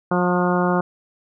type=harmonic tone with a mistuned harmonic; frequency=178.8 Hz; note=F3; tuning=41 cents sharp; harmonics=1 / 2 / 3 / 4 / 5 / 6 / 7 / 8; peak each=-20 / -23 / -25 / -26 / -27 / -28 / -28 / -29 dBFS; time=0.11-0.81 s; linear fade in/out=5 ms; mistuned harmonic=7; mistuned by=-24 cents; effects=none